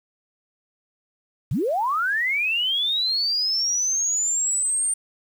sine linear sweep, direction up, 91.7 to 8870 Hz, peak -20 dBFS, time 1.51-4.94 s, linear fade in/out 5 ms, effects 8-bit

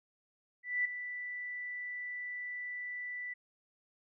sine tone with ADSR envelope, 1975.5 Hz, B6, in tune, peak -27 dBFS, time 0.63-3.34 s, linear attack 220 ms, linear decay 7 ms, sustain -11 dB, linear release 12 ms, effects none

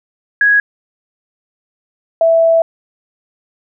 sine tone pair in turn, 1661.2 / 659.2 Hz, G#6 / E5, 0 / 0 cents, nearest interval octave + major third, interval 1600 cents, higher first, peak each -7 dBFS, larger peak neither, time 0.41-0.6 / 2.21-2.62 s, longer second, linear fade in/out 2 ms, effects none

